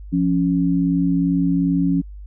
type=tone pair together; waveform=sine; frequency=174.63 / 277.2 Hz; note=F3 / C#4; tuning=0 / 0 cents; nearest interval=minor sixth; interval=800 cents; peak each=-18 dBFS; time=0.12-2.02 s; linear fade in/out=20 ms; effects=added 50 Hz sine -33 dBFS peak until 2.26 s